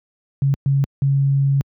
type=tone bursts at uneven times; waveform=sine; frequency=138.3 Hz; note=C#3; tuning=4 cents flat; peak=-13 dBFS; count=3; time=0.42-0.54 / 0.66-0.84 / 1.02-1.61 s; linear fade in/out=0 ms; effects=high-pass 80 Hz 12 dB/octave